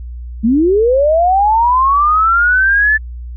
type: linear sweep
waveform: sine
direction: up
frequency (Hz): 208.6 to 1760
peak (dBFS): -8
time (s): 0.43-2.98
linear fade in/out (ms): 20
effects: added 60 Hz sine -24 dBFS peak until 3.36 s